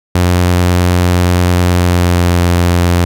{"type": "tone with pitch glide", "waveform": "sawtooth", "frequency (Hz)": [89, 87.42], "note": ["F2", "F2"], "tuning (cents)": [33, 2], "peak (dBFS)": -4, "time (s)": [0.15, 3.05], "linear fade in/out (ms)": 5, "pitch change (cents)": -31, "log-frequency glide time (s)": [1.65, 2.38], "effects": []}